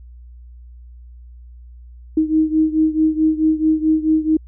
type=beating tone pair; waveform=sine; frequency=312.5 / 317.1 Hz; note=D#4 / D#4; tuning=+8 / +33 cents; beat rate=4.6 Hz; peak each=-15 / -18 dBFS; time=2.17-4.37 s; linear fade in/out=5 ms; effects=added 60 Hz sine -37 dBFS peak until 4.47 s